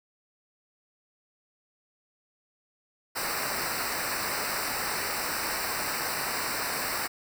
pink noise with comb filter, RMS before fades -31 dBFS, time 3.15-7.08 s, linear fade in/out 20 ms, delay 0.3 ms, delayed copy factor -0.9, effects none

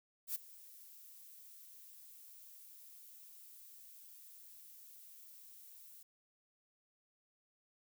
violet noise with ADSR envelope, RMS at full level -37 dBFS, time 0.27-6.03 s, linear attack 80 ms, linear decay 15 ms, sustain -20 dB, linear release 6 ms, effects none

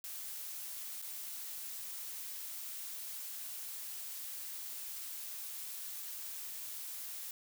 blue noise with dropouts, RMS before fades -44 dBFS, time 0.04-7.31 s, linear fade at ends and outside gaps 1 ms, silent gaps 1.017-1.024 s, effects none

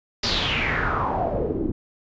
pink noise with low-pass filter sweep, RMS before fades -24 dBFS, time 0.23-1.72 s, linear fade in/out 5 ms, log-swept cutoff 5000 to 280 Hz, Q 5.1, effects resampled to 16000 Hz

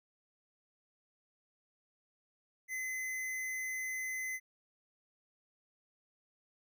square tone, 2040 Hz, C7, 44 cents flat, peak -37 dBFS, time 2.68-4.4 s, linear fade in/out 50 ms, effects none

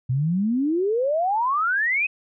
sine exponential sweep, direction up, 121.7 to 2577 Hz, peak -19 dBFS, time 0.09-2.07 s, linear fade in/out 10 ms, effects none

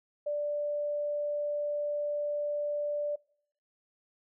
sine tone, 587.3 Hz, D5, in tune, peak -29 dBFS, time 0.26-3.16 s, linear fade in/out 10 ms, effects noise-tail reverb RT60 0.7 s tail -25 dB re dry

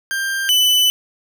40% pulse tone pair in turn, 1587 / 2996 Hz, G6 / F#7, +21 / +21 cents, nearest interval major seventh, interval 1100 cents, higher second, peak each -18 / -11 dBFS, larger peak second, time 0.11-0.49 / 0.49-0.9 s, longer second, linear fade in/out 0 ms, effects none

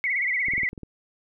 sine tone with vibrato, 2093 Hz, C7, in tune, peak -22 dBFS, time 0.04-0.69 s, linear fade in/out 0 ms, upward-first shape sine, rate 17 Hz, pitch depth 120 cents each way
clicks, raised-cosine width 3 ms, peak -25 dBFS, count 7, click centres 0.484 / 0.536 / 0.58 / 0.633 / 0.731 / 0.778 / 0.833 s
effects none

